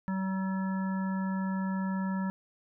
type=harmonic tone; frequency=190.4 Hz; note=F#3; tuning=50 cents sharp; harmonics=1 / 3 / 5 / 7 / 9; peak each=-29 / -46 / -40 / -46 / -45 dBFS; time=0.08-2.3 s; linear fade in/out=0 ms; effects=none